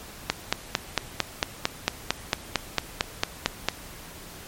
click train, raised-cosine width 0.2 ms, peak -3 dBFS, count 16, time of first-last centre 0.3-3.686 s, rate 4.43 Hz, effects pink hiss -43 dBFS RMS until 4.47 s + MP3 64 kbps

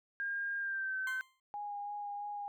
sine tone with pitch glide, 1612 to 1535.7 Hz, G6 to G6, +48 to -36 cents, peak -34 dBFS, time 0.2-1.21 s, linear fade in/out 0 ms, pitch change -84 cents, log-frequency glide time 0.58-0.97 s
20% pulse tone with exponential decay, 1046.5 Hz, C6, in tune, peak -35 dBFS, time 1.07-1.4 s, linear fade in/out 2 ms, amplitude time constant 71 ms
sine tone with vibrato, 820 Hz, G#5, 22 cents flat, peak -38 dBFS, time 1.54-2.48 s, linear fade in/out 0 ms, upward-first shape sine, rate 3 Hz, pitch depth 13 cents each way
effects none

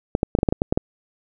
clicks, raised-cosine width 2 ms, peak -4 dBFS, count 10, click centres 0.151 / 0.231 / 0.351 / 0.388 / 0.431 / 0.488 / 0.525 / 0.619 / 0.725 / 0.775 s, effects none

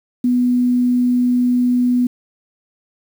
sine tone with quantisation, 246.9 Hz, B3, in tune, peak -12 dBFS, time 0.24-2.07 s, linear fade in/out 5 ms, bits 7, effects none

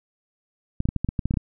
clicks, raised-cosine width 5 ms, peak -11 dBFS, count 11, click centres 0.804 / 0.855 / 0.889 / 0.963 / 1.046 / 1.089 / 1.192 / 1.256 / 1.309 / 1.34 / 1.372 s, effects none

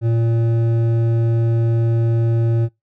triangle tone with hard clipping, 115.3 Hz, A#2, 19 cents flat, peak -16 dBFS, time 0.01-2.69 s, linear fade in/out 50 ms, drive 13 dB, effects noise-tail reverb RT60 0.2 s tail -24 dB re dry

